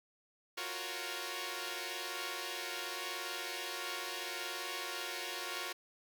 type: chord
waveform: 5% pulse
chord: Gb major seventh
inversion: third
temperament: equal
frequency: 349.2 / 370 / 466.2 / 554.4 Hz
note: F4 / Gb4 / Bb4 / Db5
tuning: 0 / 0 / 0 / 0 cents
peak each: -33 dBFS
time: 0.57-5.73 s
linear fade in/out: 10 ms
effects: none